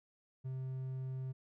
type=tone; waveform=triangle; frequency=130.81 Hz; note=C3; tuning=in tune; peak=-36 dBFS; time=0.44-1.33 s; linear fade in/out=20 ms; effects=none